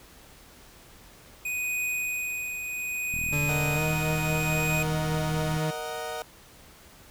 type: tone with tremolo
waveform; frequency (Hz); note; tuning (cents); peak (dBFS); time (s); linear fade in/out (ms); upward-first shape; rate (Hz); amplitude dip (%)
square; 2489; D#7; 0; -27; 1.45-4.83; 5; triangle; 0.65; 50
type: click train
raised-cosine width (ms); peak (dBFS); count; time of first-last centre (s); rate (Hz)
5; -26; 99; 3.14-5.566; 40.4
type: tone with pitch glide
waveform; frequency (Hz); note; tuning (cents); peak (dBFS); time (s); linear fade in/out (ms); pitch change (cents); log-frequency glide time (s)
40% pulse; 146.2 to 156.69; D3 to D#3; -7 to +12; -26; 3.32-5.71; 10; +119; 3.74-3.81
type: chord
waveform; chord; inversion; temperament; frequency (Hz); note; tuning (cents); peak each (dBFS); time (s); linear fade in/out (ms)
30% pulse; D# minor; second; equal; 466.2 / 622.3 / 740; A#4 / D#5 / F#5; 0 / 0 / 0; -34; 3.49-6.22; 0
effects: pink hiss -52 dBFS RMS until 7.1 s

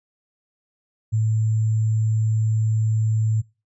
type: tone with sample-and-hold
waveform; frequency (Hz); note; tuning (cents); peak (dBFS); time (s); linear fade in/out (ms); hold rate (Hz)
sine; 110; A2; 0; -17; 1.12-3.42; 20; 7350
effects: noise-tail reverb RT60 0.3 s tail -25 dB re dry + resampled to 22050 Hz

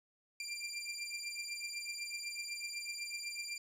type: beating tone pair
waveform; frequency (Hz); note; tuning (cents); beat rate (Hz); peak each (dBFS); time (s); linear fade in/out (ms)
20% pulse; 2372 / 2380; D7 / D7; +17 / +22; 8; -38 / -39; 0.4-3.58; 2
effects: resampled to 32000 Hz + 12-bit

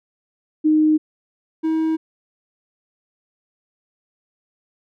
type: tone pair in turn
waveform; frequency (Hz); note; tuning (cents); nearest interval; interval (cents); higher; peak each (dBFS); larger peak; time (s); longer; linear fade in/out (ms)
sine / triangle; 308.9 / 319.2; D#4 / D#4; -12 / +44; minor second; 56; second; -12 / -15; first; 0.64-0.98 / 1.63-1.97; neither; 20
effects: none

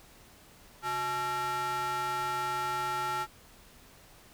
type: ring-modulated tone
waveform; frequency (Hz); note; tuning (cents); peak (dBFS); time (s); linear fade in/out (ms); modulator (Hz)
square; 248.7; B3; +12; -28; 0.82-3.27; 50; 1110
effects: pink hiss -56 dBFS RMS until 4.33 s

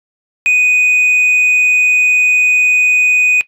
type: tone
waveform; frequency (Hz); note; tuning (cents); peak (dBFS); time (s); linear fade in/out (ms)
sine; 2489; D#7; 0; -5; 0.46-3.41; 0
effects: noise-tail reverb RT60 0.1 s tail -19 dB re dry + tanh soft clip ceiling -7 dBFS

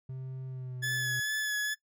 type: tone with pitch glide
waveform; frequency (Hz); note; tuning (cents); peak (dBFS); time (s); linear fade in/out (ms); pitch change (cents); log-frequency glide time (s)
triangle; 130.81 to 125.92; C3 to B2; 0 to +34; -35; 0.09-1.2; 5; -66; 0.47-0.79
type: tone with vibrato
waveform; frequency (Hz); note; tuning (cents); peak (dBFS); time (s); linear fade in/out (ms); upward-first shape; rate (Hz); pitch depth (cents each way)
40% pulse; 1710; A6; -50; -28; 0.82-1.75; 20; sine; 2.3; 21
effects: noise-tail reverb RT60 0.1 s tail -19 dB re dry

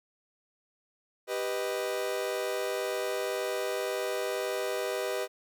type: chord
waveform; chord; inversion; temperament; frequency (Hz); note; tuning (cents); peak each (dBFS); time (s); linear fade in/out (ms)
40% pulse; G augmented; none; equal; 392 / 493.9 / 622.3; G4 / B4 / D#5; 0 / 0 / 0; -34 / -33 / -34; 1.27-5.28; 50
effects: none

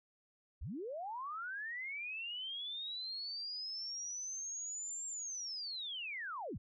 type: linear two-way sweep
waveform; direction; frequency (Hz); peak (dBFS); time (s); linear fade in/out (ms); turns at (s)
sine; up then down; 38.89 to 7459 to 38.89; -40; 0.61-6.58; 10; 5.07
effects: none

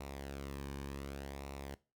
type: tone with flanger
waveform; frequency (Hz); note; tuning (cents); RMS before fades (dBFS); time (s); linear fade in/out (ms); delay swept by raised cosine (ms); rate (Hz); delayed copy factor
sawtooth; 69.3; C#2; 0; -45; 0-1.75; 5; 0.62 to 1.51; 0.67; -0.55
effects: noise-tail reverb RT60 0.3 s tail -19 dB re dry

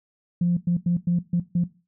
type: tone bursts at uneven times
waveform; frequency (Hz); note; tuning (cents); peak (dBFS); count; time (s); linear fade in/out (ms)
sine; 174.61; F3; 0; -17; 6; 0.41-0.57 / 0.67-0.77 / 0.86-0.97 / 1.07-1.19 / 1.33-1.4 / 1.55-1.64; 5
effects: noise-tail reverb RT60 0.3 s tail -17 dB re dry + tanh soft clip ceiling -13 dBFS

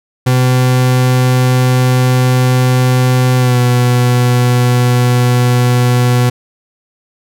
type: tone with pitch glide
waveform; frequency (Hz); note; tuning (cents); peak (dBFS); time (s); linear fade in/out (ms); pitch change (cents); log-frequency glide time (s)
40% pulse; 127 to 123.31; B2 to B2; +49 to -2; -7; 0.26-6.3; 10; -51; 3.38-3.58
effects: none

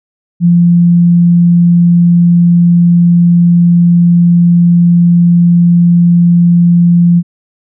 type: tone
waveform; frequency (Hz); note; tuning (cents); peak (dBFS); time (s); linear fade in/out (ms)
sine; 172.8; F3; -18; -3; 0.4-7.23; 50
effects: none

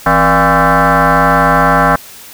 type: tone with frequency modulation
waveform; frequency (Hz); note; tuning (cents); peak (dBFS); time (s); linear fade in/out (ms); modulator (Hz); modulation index
sine; 263.9; C4; +15; -5; 0.06-1.96; 5; 215; 6.4
effects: tanh soft clip ceiling -2 dBFS + white hiss -34 dBFS RMS until 2.33 s

